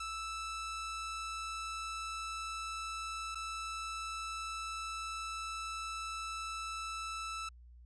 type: tone with dropouts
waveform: sawtooth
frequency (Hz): 1318.5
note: E6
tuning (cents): 0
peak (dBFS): -35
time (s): 0-7.49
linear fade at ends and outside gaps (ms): 5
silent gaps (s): 3.348-3.354
effects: added 60 Hz sine -53 dBFS peak until 7.85 s + resampled to 22050 Hz